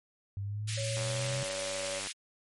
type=linear sweep; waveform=sine; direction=up; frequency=98 to 130.81 Hz; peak=-33 dBFS; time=0.37-1.43 s; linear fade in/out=0 ms
type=high-pass noise; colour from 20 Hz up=pink; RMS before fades=-38 dBFS; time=0.67-2.13 s; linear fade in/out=20 ms; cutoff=2100 Hz; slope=24 dB/octave
type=tone with pitch glide; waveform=sine; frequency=554.4 to 565.4 Hz; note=C#5 to C#5; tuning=0 to +34 cents; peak=-36 dBFS; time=0.77-2 s; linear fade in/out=10 ms; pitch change=+34 cents; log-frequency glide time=1.16-1.57 s
type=click train; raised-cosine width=0.5 ms; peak=-27 dBFS; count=109; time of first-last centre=0.97-2.071 s; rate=98.1 Hz
effects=MP3 48 kbps